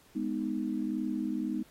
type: chord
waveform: sine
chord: G# minor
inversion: none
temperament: just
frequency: 207.7 / 249.2 / 311.5 Hz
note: G#3 / B3 / D#4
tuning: 0 / +16 / +2 cents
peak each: -35 / -34 / -34 dBFS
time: 0.15-1.63 s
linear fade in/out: 10 ms
effects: pink hiss -61 dBFS RMS until 1.7 s + AAC 48 kbps